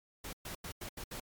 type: noise bursts at uneven times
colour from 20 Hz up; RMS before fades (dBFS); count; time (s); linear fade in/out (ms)
pink; -43; 6; 0.24-0.33 / 0.45-0.55 / 0.64-0.72 / 0.81-0.89 / 0.97-1.04 / 1.11-1.2; 5
effects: MP3 96 kbps